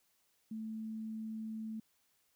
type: tone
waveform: sine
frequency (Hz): 220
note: A3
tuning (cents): 0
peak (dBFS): -39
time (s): 0.51-1.8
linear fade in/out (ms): 5
effects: white hiss -75 dBFS RMS until 2.35 s